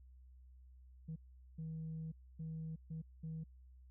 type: tone bursts at uneven times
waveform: sine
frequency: 160 Hz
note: D#3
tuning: 49 cents sharp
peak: -40 dBFS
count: 5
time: 1.08-1.16 / 1.58-2.12 / 2.39-2.76 / 2.9-3.02 / 3.23-3.44 s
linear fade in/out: 10 ms
effects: tanh soft clip ceiling -39 dBFS + added 63 Hz sine -57 dBFS peak until 3.9 s